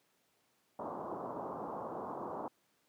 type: low-pass noise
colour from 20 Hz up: white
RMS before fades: -41 dBFS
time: 0.79-2.48 s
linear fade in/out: 2 ms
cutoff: 1100 Hz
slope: 48 dB/octave
effects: pink hiss -74 dBFS RMS until 2.88 s + high-pass 200 Hz 12 dB/octave